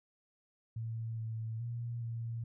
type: tone with pitch steps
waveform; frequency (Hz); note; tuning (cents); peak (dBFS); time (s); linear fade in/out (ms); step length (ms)
sine; 113.4 / 111.9 / 118.2 / 115.5; A#2 / A2 / A#2 / A#2; -47 / +30 / +24 / -16; -36; 0.76-2.44; 5; 420
effects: none